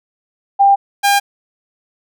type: tone pair in turn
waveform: sine / sawtooth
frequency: 795 / 804.2 Hz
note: G5 / G5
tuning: +24 / +44 cents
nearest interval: unison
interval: 20 cents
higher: second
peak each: -6 dBFS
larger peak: neither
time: 0.59-0.76 / 1.03-1.2 s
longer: neither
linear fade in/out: 20 ms
effects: none